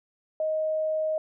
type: tone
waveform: sine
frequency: 626 Hz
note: D#5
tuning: 10 cents sharp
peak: -24 dBFS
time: 0.4-1.18 s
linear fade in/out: 2 ms
effects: none